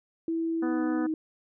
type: tone with pitch glide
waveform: sine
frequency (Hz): 328.6 to 314.9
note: E4 to D#4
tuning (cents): -5 to +21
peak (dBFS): -26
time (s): 0.28-1.14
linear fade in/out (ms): 2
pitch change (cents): -74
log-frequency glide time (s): 0.62-0.83
type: harmonic tone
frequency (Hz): 248.6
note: B3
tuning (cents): +12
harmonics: 1 / 2 / 3 / 4 / 5 / 6 / 7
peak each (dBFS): -31 / -38 / -40 / -45 / -42 / -43 / -47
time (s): 0.62-1.07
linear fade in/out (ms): 10
effects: none